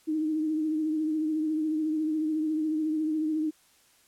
sine tone with vibrato, 311.1 Hz, D#4, in tune, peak -25 dBFS, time 0.07-3.51 s, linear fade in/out 20 ms, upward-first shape triangle, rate 14 Hz, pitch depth 47 cents each way, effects white hiss -62 dBFS RMS until 4.07 s + low-pass 12000 Hz 12 dB/octave

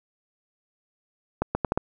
accelerating click train, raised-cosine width 1 ms, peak -9 dBFS, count 5, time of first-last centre 1.42-1.775 s, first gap 130 ms, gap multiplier 0.75, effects none

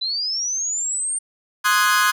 sine linear sweep, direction up, 3955 to 8870 Hz, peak -21 dBFS, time 0.01-1.19 s, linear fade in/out 10 ms
40% pulse chord, Ab dominant seventh, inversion first, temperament equal, 1046.5 / 1244.5 / 1480 / 1661.2 Hz, C6 / Eb6 / Gb6 / Ab6, 0 / 0 / 0 / 0 cents, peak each -20 dBFS, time 1.64-2.12 s, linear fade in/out 20 ms
effects none

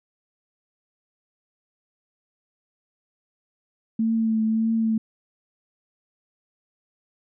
sine tone with vibrato, 222.7 Hz, A3, 21 cents sharp, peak -19 dBFS, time 3.99-4.98 s, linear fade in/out 5 ms, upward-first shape triangle, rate 1.7 Hz, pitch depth 28 cents each way, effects none

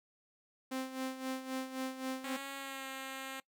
sawtooth tone with tremolo, 261.6 Hz, C4, in tune, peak -31 dBFS, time 0.71-2.37 s, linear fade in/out 10 ms, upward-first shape sine, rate 3.8 Hz, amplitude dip 70%
5% pulse tone with pitch glide, 274.8 to 266.7 Hz, C#4 to C4, -15 to +33 cents, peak -30 dBFS, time 2.24-3.4 s, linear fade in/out 2 ms, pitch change -52 cents, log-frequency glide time 2.56-2.88 s
effects noise-tail reverb RT60 0.1 s tail -22 dB re dry

